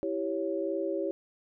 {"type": "chord", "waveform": "sine", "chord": "C# diminished", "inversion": "first", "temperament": "equal", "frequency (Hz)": [329.6, 392, 554.4], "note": ["E4", "G4", "C#5"], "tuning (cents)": [0, 0, 0], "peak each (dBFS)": -33, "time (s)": [0.03, 1.11], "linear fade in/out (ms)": 0, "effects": []}